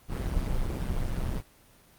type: noise with amplitude modulation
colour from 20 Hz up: brown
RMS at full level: -26 dBFS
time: 0.08-1.43 s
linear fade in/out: 50 ms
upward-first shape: sine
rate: 129 Hz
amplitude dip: 60%
effects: pink hiss -58 dBFS RMS until 1.98 s + Opus 24 kbps